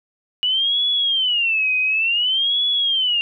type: tone with vibrato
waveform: sine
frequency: 2919 Hz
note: F#7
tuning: 24 cents flat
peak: -16 dBFS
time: 0.43-3.21 s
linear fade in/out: 0 ms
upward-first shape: sine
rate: 0.56 Hz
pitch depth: 260 cents each way
effects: none